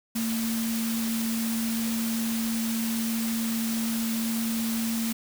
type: tone in noise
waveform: sine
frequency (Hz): 226.9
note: A#3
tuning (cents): -47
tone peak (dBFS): -26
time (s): 0.15-5.13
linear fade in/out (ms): 10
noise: white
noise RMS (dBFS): -34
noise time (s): 0.15-5.13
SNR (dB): +5
effects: none